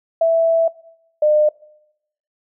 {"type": "tone pair in turn", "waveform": "sine", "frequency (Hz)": [659.3, 605], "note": ["E5", "D#5"], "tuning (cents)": [0, -49], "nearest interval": "minor second", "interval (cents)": 149, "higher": "first", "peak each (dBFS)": -11, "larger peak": "neither", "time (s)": [[0.21, 0.68], [1.22, 1.49]], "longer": "first", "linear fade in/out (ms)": 5, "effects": ["noise-tail reverb RT60 0.8 s tail -22 dB re dry"]}